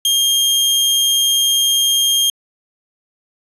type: tone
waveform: sawtooth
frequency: 3215 Hz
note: G7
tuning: 43 cents sharp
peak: -9 dBFS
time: 0.05-2.3 s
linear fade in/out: 2 ms
effects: resampled to 32000 Hz